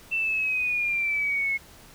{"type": "exponential sweep", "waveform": "sine", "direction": "down", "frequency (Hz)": [2686, 2172], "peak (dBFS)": -23, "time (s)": [0.11, 1.58], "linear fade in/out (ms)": 20, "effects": ["pink hiss -50 dBFS RMS until 1.94 s"]}